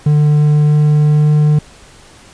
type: tone with pitch glide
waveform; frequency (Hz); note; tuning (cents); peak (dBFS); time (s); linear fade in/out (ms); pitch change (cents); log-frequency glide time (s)
triangle; 149.2 to 150.41; D3 to D3; +28 to +42; -5; 0.06-1.59; 5; +14; 0.35-1.39
effects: pink hiss -41 dBFS RMS until 2.33 s + resampled to 22050 Hz